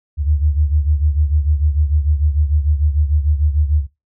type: beating tone pair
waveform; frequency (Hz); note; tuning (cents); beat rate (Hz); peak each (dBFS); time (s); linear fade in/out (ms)
sine; 73.3 / 80; D2 / D#2; -3 / +49; 6.7; -14 / -19; 0.17-3.87; 50
effects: noise-tail reverb RT60 0.2 s tail -17 dB re dry